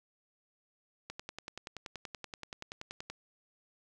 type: click train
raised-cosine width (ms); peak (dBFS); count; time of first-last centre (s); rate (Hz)
0.2; -24; 22; 1.1-3.1; 10.5
effects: none